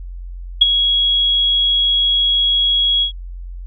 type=tone with ADSR envelope; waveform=sine; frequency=3322 Hz; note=G#7; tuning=in tune; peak=-3 dBFS; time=0.61-3.12 s; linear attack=9 ms; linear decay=21 ms; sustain=-9 dB; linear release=100 ms; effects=added 44 Hz sine -27 dBFS peak until 3.66 s